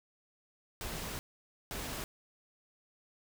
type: noise bursts at uneven times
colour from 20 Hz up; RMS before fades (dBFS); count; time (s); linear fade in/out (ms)
pink; -40; 2; 0.81-1.19 / 1.71-2.04; 0
effects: none